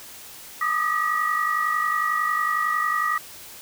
sine tone cluster, 1202 / 1253 / 1922 Hz, D6 / D#6 / B6, +40 / +12 / -48 cents, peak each -25 dBFS, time 0.61-3.18 s, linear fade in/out 5 ms, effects white hiss -42 dBFS RMS until 3.61 s

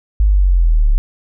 sine linear sweep, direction down, 52.5 to 33.95 Hz, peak -8 dBFS, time 0.2-0.98 s, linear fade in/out 0 ms, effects none

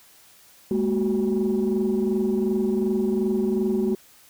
sine tone cluster, 207.2 / 229.9 / 373.4 Hz, G#3 / A#3 / F#4, -4 / -24 / +16 cents, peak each -23 / -25 / -22 dBFS, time 0.71-3.95 s, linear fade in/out 2 ms, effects tanh soft clip ceiling -15 dBFS + white hiss -53 dBFS RMS until 4.29 s

